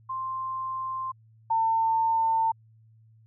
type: tone pair in turn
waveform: sine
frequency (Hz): 1050 / 900.5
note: C6 / A5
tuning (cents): +6 / +40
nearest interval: minor third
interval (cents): 266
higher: first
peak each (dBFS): -29 / -21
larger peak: second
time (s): 0.09-1.12 / 1.5-2.52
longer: first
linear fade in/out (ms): 10
effects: added 111 Hz sine -54 dBFS peak until 3.26 s